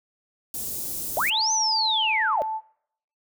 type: band-stop noise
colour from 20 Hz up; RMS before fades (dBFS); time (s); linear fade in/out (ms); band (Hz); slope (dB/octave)
white; -31; 0.54-1.3; 2; 400 to 7400; 12
type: linear two-way sweep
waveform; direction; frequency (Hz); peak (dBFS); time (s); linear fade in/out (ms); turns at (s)
sine; up then down; 539 to 6230 to 539; -21; 1.17-2.42; 0; 1.52
type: tone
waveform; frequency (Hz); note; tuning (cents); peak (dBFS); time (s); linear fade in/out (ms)
sine; 877; A5; -6; -26; 1.3-2.61; 50
effects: noise-tail reverb RT60 0.7 s tail -25 dB re dry